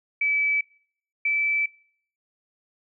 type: tone pair in turn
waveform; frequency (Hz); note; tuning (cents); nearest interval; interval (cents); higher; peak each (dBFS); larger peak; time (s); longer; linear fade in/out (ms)
sine; 2300 / 2316; D7 / D7; -37 / -25; unison; 12; second; -20; neither; 0.21-0.61 / 1.25-1.66; second; 5
effects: noise-tail reverb RT60 0.6 s tail -25 dB re dry